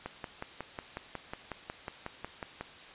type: click train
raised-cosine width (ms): 0.5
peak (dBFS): -22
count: 15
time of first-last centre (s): 0.06-2.61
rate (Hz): 5.49
effects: white hiss -50 dBFS RMS until 2.94 s + resampled to 8000 Hz